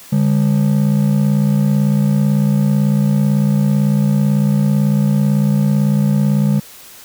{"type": "ring-modulated tone", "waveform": "triangle", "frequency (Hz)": 174.1, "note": "F3", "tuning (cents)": -5, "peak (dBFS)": -6, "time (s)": [0.12, 6.6], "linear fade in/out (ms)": 10, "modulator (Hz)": 29, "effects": ["white hiss -39 dBFS RMS until 7.04 s"]}